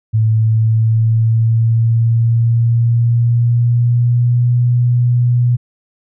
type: tone with pitch glide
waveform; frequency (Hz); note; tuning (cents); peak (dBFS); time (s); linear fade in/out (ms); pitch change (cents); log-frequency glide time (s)
sine; 110.4 to 121.79; A2 to B2; +6 to -24; -9; 0.13-5.57; 20; +170; 0.27-4.54
effects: none